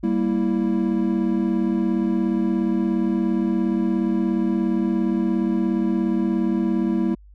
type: chord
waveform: triangle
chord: E diminished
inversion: first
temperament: equal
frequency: 196 / 233.1 / 329.6 Hz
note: G3 / Bb3 / E4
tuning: 0 / 0 / 0 cents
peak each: -21 dBFS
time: 0.03-7.15 s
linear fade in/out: 10 ms
effects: added 50 Hz sine -44 dBFS peak until 7.34 s